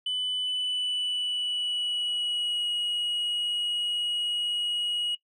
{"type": "tone with pitch glide", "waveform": "sine", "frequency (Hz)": [3000, 2901], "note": ["F#7", "F#7"], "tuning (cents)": [23, -35], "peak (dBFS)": -24, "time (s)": [0.06, 5.15], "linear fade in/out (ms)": 5, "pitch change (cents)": -58, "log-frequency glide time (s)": [0.42, 2.69], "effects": ["noise-tail reverb RT60 0.1 s tail -19 dB re dry", "tanh soft clip ceiling -25 dBFS"]}